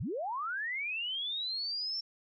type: linear sweep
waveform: sine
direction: up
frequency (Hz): 73.42 to 5460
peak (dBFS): -33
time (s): 0-2.01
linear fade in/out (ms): 10
effects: none